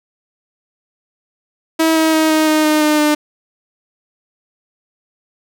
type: tone with pitch steps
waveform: sawtooth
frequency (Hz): 322.5 / 319.2 / 315.9 / 312.6 / 309.4 / 306.2 / 303 / 299.9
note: E4 / D#4 / D#4 / D#4 / D#4 / D#4 / D#4 / D4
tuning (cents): -38 / +44 / +26 / +8 / -10 / -28 / -46 / +36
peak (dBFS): -7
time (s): 1.79-3.15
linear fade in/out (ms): 10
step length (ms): 170
effects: none